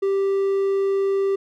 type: tone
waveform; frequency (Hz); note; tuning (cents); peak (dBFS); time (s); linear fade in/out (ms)
triangle; 392; G4; 0; -16; 0.02-1.36; 10
effects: none